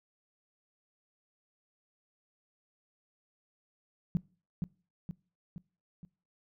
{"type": "tone with echo", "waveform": "sine", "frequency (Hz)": 173.6, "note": "F3", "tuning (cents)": -10, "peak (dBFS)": -24, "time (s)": [4.15, 4.17], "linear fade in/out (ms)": 0, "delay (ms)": 470, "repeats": 4, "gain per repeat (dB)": -5, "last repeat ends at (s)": 6.05, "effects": ["noise-tail reverb RT60 0.4 s tail -23 dB re dry"]}